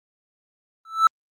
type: tone with exponential growth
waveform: triangle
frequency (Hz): 1318.5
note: E6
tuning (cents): 0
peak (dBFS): -6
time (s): 0.85-1.07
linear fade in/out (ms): 2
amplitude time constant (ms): 47
effects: tanh soft clip ceiling -4 dBFS + Opus 32 kbps